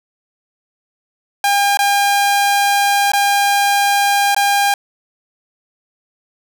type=tone with dropouts; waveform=sawtooth; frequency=805 Hz; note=G5; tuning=46 cents sharp; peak=-8 dBFS; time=1.44-4.74 s; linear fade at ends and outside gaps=2 ms; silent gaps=1.772-1.79 / 3.119-3.134 / 4.347-4.364 s; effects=none